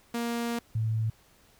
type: tone pair in turn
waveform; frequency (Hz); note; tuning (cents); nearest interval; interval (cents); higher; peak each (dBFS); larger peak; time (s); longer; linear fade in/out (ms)
sawtooth / sine; 235 / 110.91; A#3 / A2; +14 / +14; octave + minor second; 1300; first; -25; neither; 0.14-0.59 / 0.75-1.1; first; 5
effects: pink hiss -61 dBFS RMS until 1.59 s